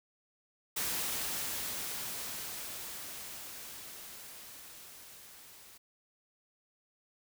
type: noise with level ramp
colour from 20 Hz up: white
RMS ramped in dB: -34 to -55 dBFS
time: 0.76-5.78 s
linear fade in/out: 10 ms
effects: none